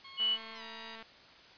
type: tone with pitch glide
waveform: 5% pulse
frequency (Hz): 1087 to 951.8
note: C#6 to A#5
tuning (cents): -34 to +36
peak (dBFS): -33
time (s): 0.04-0.96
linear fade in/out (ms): 10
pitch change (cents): -230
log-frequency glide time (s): 0.53-0.63
type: tone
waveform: sine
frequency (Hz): 2960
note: F#7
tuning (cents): 0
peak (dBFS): -27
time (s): 0.17-0.38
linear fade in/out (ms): 50
type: click train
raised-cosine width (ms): 0.3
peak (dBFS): -33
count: 186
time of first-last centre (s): 0.2-1.026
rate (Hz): 224
effects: white hiss -56 dBFS RMS until 1.57 s + resampled to 11025 Hz